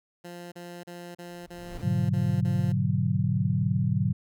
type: tone bursts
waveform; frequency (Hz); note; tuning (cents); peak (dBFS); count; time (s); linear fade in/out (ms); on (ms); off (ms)
15% pulse; 174.6; F3; 0; -33; 8; 0.24-2.725; 10; 280; 35
type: noise with exponential growth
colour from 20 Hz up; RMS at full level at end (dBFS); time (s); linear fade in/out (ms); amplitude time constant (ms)
brown; -36; 1.22-1.82; 1; 130
type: chord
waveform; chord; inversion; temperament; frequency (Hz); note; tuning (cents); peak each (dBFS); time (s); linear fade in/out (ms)
sine; G# half-diminished seventh; none; equal; 103.83 / 123.47 / 146.83 / 185; G#2 / B2 / D3 / F#3; 0 / 0 / 0 / 0; -28; 1.83-4.13; 10
effects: none